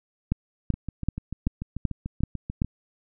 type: two click trains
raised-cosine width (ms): 5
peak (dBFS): -19 / -10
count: 14 / 7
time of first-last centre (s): 0.74-2.646 / 0.32-2.619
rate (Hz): 6.82 / 2.61
effects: none